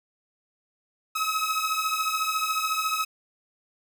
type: beating tone pair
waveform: sawtooth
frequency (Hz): 1273 / 1287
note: D#6 / E6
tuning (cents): +39 / -42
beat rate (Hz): 14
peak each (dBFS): -24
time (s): 1.15-3.05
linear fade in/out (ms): 10
effects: 10-bit